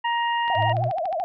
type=harmonic tone; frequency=940 Hz; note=A#5; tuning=14 cents sharp; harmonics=1 / 2 / 3; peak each=-22 / -28 / -32 dBFS; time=0.04-0.73 s; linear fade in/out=10 ms
type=click train; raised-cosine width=0.3 ms; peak=-23 dBFS; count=11; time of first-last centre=0.48-1.199 s; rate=13.9 Hz
type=tone with vibrato; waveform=sine; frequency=698.5 Hz; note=F5; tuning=in tune; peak=-23 dBFS; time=0.5-1.24 s; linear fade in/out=0 ms; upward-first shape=triangle; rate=13 Hz; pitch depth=240 cents each way
type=linear sweep; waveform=triangle; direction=up; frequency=103.83 to 124.9 Hz; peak=-21 dBFS; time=0.55-0.92 s; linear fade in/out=50 ms
effects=none